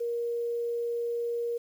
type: tone with quantisation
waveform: sine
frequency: 471.6 Hz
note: A#4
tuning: 20 cents sharp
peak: -28 dBFS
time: 0-1.58 s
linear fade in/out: 10 ms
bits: 9
effects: none